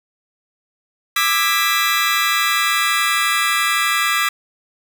25% pulse chord, E dominant seventh, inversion third, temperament just, 1186.7 / 1318.5 / 1648.1 / 1977.8 Hz, D6 / E6 / G#6 / B6, +18 / 0 / -14 / +2 cents, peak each -16 / -19 / -19 / -16 dBFS, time 1.16-4.29 s, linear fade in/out 5 ms, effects none

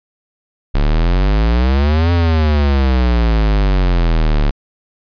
square exponential two-way sweep, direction up then down, 34.25 to 87.2 to 35.44 Hz, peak -11 dBFS, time 0.74-4.51 s, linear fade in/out 10 ms, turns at 2.12 s, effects resampled to 11025 Hz

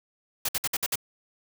white noise bursts, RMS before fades -27 dBFS, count 6, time 0.45-0.957 s, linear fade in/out 5 ms, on 37 ms, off 57 ms, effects none

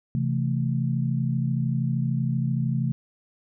sine chord, A minor, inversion first, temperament just, 132 / 165 / 220 Hz, C3 / E3 / A3, +16 / +2 / 0 cents, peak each -24 / -28 / -29 dBFS, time 0.15-2.92 s, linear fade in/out 0 ms, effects none

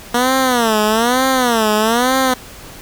10% pulse tone with vibrato, 236.8 Hz, A#3, 27 cents sharp, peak -4 dBFS, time 0.14-2.34 s, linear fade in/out 5 ms, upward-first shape sine, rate 1.1 Hz, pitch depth 190 cents each way, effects pink hiss -36 dBFS RMS until 2.81 s

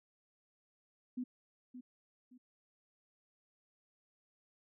sine tone with echo, 250.3 Hz, B3, 23 cents sharp, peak -36 dBFS, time 1.17-1.24 s, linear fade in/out 10 ms, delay 570 ms, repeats 2, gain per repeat -10 dB, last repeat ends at 2.38 s, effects none

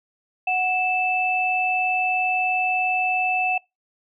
sine tone pair together, 740 / 2637 Hz, F#5 / E7, 0 / 0 cents, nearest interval octave + minor seventh, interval 2200 cents, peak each -22 dBFS, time 0.47-3.58 s, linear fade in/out 5 ms, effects noise-tail reverb RT60 0.2 s tail -24 dB re dry

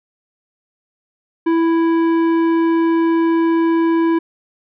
sine tone with tanh clipping, 330.5 Hz, E4, 5 cents sharp, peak -14 dBFS, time 1.46-4.19 s, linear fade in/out 10 ms, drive 12 dB, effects none

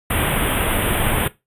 pink band-stop noise, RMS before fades -19 dBFS, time 0.1-1.28 s, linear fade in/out 5 ms, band 3500 to 8600 Hz, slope 96 dB/octave, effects noise-tail reverb RT60 0.2 s tail -17 dB re dry + resampled to 32000 Hz

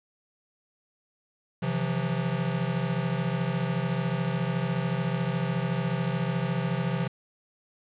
square tone cluster, 132.6 / 163.8 / 177.7 Hz, C3 / E3 / F3, +23 / -11 / +30 cents, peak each -31 dBFS, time 1.62-7.08 s, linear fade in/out 10 ms, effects resampled to 8000 Hz + 8-bit

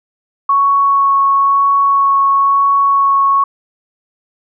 sine tone with vibrato, 1108.7 Hz, C#6, in tune, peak -8 dBFS, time 0.49-3.44 s, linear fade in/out 5 ms, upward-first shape sine, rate 1 Hz, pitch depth 8 cents each way, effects none

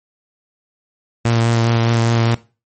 sawtooth tone with vibrato, 115.8 Hz, A#2, 11 cents flat, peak -9 dBFS, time 1.25-2.35 s, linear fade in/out 5 ms, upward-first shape sine, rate 4.9 Hz, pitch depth 16 cents each way, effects noise-tail reverb RT60 0.3 s tail -18 dB re dry + MP3 32 kbps

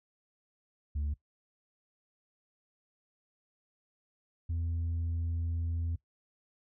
sine tone pair in turn, 73.42 / 83.59 Hz, D2 / E2, 0 / +25 cents, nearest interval major second, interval 225 cents, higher second, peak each -28 / -28 dBFS, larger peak neither, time 0.95-1.14 / 4.49-5.96 s, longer second, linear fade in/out 10 ms, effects noise-tail reverb RT60 0.1 s tail -19 dB re dry + tanh soft clip ceiling -29 dBFS

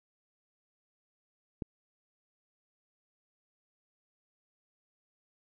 click, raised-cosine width 3 ms, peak -22 dBFS, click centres 1.622 s, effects none

